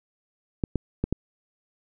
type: clicks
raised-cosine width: 3 ms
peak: -11 dBFS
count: 4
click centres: 0.638 / 0.757 / 1.04 / 1.126 s
effects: none